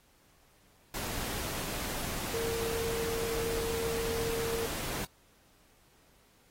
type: tone in noise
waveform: sine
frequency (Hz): 458.2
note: A#4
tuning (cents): -30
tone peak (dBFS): -32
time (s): 2.34-4.66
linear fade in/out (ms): 2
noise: pink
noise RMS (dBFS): -37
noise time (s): 0.94-5.05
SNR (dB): +2
effects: pink hiss -65 dBFS RMS until 6.5 s + AAC 48 kbps